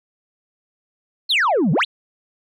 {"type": "exponential two-way sweep", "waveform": "sine", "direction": "down then up", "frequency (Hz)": [4516, 138.59, 4516], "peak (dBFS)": -12, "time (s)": [1.29, 1.85], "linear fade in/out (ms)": 20, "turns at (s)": 1.72, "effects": ["tanh soft clip ceiling -13 dBFS"]}